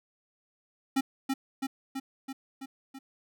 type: tone with echo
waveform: square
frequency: 268.3 Hz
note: C4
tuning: 44 cents sharp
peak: -24 dBFS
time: 0.96-1.01 s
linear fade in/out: 10 ms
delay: 330 ms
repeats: 6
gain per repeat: -3 dB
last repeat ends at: 2.99 s
effects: none